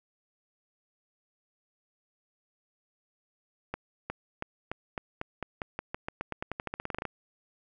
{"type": "accelerating click train", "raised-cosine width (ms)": 0.5, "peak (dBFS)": -18, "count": 25, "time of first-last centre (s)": [3.74, 7.053], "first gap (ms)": 360, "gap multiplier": 0.9, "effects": []}